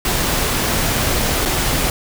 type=noise with dropouts; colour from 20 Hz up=pink; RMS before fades=-18 dBFS; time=0.05-1.9 s; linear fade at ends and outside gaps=2 ms; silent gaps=1.453-1.457 s; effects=none

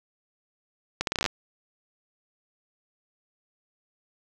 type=accelerating click train; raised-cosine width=0.2 ms; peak=-8 dBFS; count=10; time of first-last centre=1.01-1.262 s; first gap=62 ms; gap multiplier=0.78; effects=none

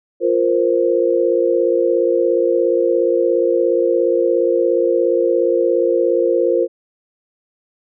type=chord; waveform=sine; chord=F suspended fourth; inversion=none; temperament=equal; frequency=349.2 / 466.2 / 523.3 Hz; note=F4 / Bb4 / C5; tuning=0 / 0 / 0 cents; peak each=-17 dBFS; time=0.2-6.68 s; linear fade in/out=50 ms; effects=none

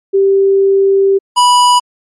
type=tone pair in turn; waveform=sine / square; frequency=391.3 / 981.8 Hz; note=G4 / B5; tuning=-3 / -10 cents; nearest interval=octave + major third; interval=1593 cents; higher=second; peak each=-6 dBFS; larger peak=neither; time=0.13-1.19 / 1.36-1.8 s; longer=first; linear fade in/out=20 ms; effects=MP3 48 kbps

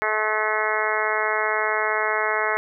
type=harmonic tone; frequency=215.3 Hz; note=A3; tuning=37 cents flat; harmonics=2 / 3 / 4 / 5 / 6 / 7 / 8 / 9 / 10; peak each=-29 / -29 / -29 / -29 / -29 / -29 / -29 / -29 / -29 dBFS; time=0.02-2.57 s; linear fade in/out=0 ms; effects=none

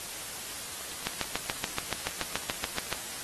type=two click trains; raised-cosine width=0.2 ms; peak=-24 / -10 dBFS; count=21 / 14; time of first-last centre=0.81-2.977 / 1.07-2.927 s; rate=9.23 / 7 Hz; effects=white hiss -39 dBFS RMS until 3.23 s + AAC 32 kbps

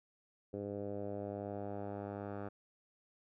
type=tone with low-pass filter sweep; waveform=10% pulse; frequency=101.3 Hz; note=G#2; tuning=43 cents flat; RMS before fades=-42 dBFS; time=0.53-2.49 s; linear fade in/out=10 ms; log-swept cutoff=470 to 1100 Hz; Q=2.3; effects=none

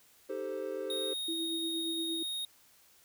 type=chord; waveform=triangle; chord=A half-diminished seventh; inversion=second; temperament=equal; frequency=311.1 / 392 / 440 / 523.3 Hz; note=Eb4 / G4 / A4 / C5; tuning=0 / 0 / 0 / 0 cents; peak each=-43 / -37 / -39 / -37 dBFS; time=0.29-1.14 s; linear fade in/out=10 ms
type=tone; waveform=square; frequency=3729 Hz; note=A#7; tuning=in tune; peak=-35 dBFS; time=0.9-2.45 s; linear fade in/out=2 ms
type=tone with tremolo; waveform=sine; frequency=329.6 Hz; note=E4; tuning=in tune; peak=-34 dBFS; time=1.28-2.23 s; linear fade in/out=5 ms; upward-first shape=sine; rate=8.6 Hz; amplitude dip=40%
effects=white hiss -63 dBFS RMS until 3.04 s

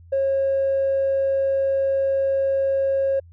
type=tone with tanh clipping; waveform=triangle; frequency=543 Hz; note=C#5; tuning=36 cents flat; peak=-18 dBFS; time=0.12-3.2 s; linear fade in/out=10 ms; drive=5 dB; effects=added 85 Hz sine -44 dBFS peak until 3.32 s

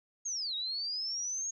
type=linear two-way sweep; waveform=sine; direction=down then up; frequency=6645 to 3741 to 6645 Hz; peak=-33 dBFS; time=0.25-1.51 s; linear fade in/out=10 ms; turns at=0.55 s; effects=none

